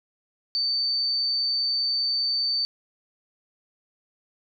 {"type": "tone", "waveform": "sine", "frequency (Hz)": 4565, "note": "D8", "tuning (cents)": -50, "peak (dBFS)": -22, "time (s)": [0.55, 2.65], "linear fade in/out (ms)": 0, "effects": []}